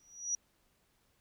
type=tone with exponential growth; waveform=sine; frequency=5810 Hz; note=F#8; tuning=32 cents flat; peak=-28 dBFS; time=0-0.35 s; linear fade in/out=2 ms; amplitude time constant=76 ms; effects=pink hiss -73 dBFS RMS until 1.2 s